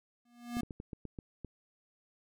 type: tone with exponential growth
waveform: square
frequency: 239.4 Hz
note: A#3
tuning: 46 cents sharp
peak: -31 dBFS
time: 0.25-0.61 s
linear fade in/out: 5 ms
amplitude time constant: 78 ms
type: clicks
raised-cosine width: 3 ms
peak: -29 dBFS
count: 8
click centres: 0.569 / 0.633 / 0.708 / 0.801 / 0.932 / 1.053 / 1.188 / 1.447 s
effects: none